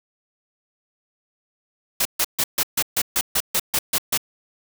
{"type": "noise bursts", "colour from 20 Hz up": "white", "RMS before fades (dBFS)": -20, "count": 12, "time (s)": [2, 4.176], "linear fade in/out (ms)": 5, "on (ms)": 53, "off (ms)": 140, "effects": []}